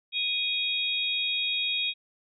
sine tone cluster, 2482 / 3322 / 3744 Hz, D#7 / G#7 / A#7, -5 / 0 / +7 cents, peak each -30 dBFS, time 0.12-1.94 s, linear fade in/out 50 ms, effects none

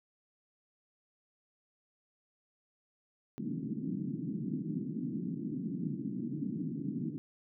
white band-pass noise, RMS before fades -37 dBFS, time 3.38-7.18 s, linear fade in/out 0 ms, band 140 to 300 Hz, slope 48 dB/octave, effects none

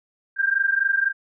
sine tone pair together, 1578.1 / 1602 Hz, G6 / G6, +11 / +37 cents, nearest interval unison, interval 26 cents, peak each -21 dBFS, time 0.36-1.13 s, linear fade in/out 50 ms, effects none

